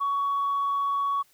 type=tone; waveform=sine; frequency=1121 Hz; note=C#6; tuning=19 cents sharp; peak=-22 dBFS; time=0-1.23 s; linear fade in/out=20 ms; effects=tanh soft clip ceiling -20 dBFS + white hiss -62 dBFS RMS until 1.33 s